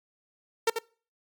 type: tone with echo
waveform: sawtooth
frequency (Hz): 455.2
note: A#4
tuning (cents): -41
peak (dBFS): -16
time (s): 0.67-0.7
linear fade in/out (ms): 5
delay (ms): 88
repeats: 1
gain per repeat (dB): -7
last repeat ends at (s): 0.788
effects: noise-tail reverb RT60 0.4 s tail -23 dB re dry + MP3 96 kbps